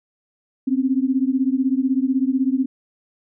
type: beating tone pair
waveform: sine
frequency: 256.6 / 272.6 Hz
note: C4 / C#4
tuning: -34 / -29 cents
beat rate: 16 Hz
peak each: -19 / -20 dBFS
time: 0.67-2.66 s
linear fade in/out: 10 ms
effects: none